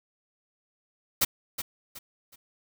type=noise with echo; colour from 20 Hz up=white; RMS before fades=-22 dBFS; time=1.21-1.25 s; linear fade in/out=10 ms; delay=370 ms; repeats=3; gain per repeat=-10 dB; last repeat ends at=2.36 s; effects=none